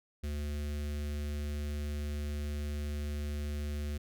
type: tone with notch filter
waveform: square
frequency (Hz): 73.42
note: D2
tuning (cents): 0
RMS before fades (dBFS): -36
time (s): 0.23-3.98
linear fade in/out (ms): 10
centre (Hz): 910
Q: 0.82
effects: none